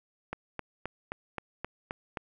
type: click train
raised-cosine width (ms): 0.5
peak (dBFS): -19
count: 8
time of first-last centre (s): 0.33-2.172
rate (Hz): 3.8
effects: none